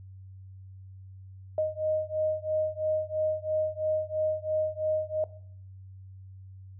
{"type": "beating tone pair", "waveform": "sine", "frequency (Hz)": [620, 623], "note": ["D#5", "D#5"], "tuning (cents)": [-6, 2], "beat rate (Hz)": 3, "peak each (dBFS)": -29, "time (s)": [1.58, 5.24], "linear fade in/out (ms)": 2, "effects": ["noise-tail reverb RT60 0.6 s tail -18 dB re dry", "added 95 Hz sine -44 dBFS peak until 6.79 s"]}